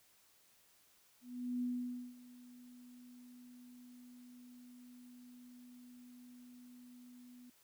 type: tone with ADSR envelope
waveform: sine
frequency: 246.6 Hz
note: B3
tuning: 2 cents flat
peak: -34 dBFS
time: 1.21-7.5 s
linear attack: 410 ms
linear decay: 520 ms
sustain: -20 dB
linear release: 4 ms
effects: white hiss -69 dBFS RMS until 7.63 s